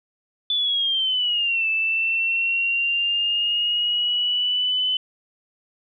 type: linear two-way sweep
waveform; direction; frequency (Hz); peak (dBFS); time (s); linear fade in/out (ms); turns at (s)
sine; down then up; 3493 to 2633 to 3027; -19; 0.5-4.97; 2; 1.68
effects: none